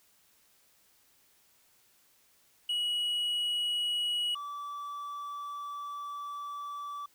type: tone pair in turn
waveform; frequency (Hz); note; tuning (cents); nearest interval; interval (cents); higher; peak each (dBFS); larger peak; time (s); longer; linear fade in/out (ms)
triangle; 2915 / 1156.8; F#7 / D6; -26 / -27; octave + major third; 1601; first; -27 / -35; first; 2.69-4.35 / 4.35-7.06; second; 5
effects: white hiss -66 dBFS RMS until 7.14 s